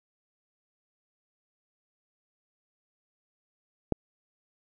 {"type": "click", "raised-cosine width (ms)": 2, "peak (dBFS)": -11, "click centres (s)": 3.923, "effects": []}